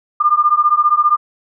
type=beating tone pair; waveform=sine; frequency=1195 / 1210 Hz; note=D6 / D#6; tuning=+30 / -49 cents; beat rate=15 Hz; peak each=-13 dBFS; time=0.2-1.17 s; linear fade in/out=10 ms; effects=none